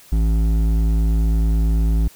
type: tone with hard clipping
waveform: triangle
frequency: 54.6 Hz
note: A1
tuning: 13 cents flat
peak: -16 dBFS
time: 0.12-2.08 s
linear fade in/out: 5 ms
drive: 14 dB
effects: white hiss -47 dBFS RMS until 2.15 s